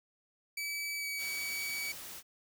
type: tone with pitch glide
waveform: sawtooth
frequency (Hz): 2296 to 2274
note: D7 to C#7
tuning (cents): -40 to +44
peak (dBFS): -32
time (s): 0.57-1.92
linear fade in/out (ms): 5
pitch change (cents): -16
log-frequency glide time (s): 0.97-1.07
type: noise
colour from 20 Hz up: white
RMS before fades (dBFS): -46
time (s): 1.17-2.23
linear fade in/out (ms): 50
effects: none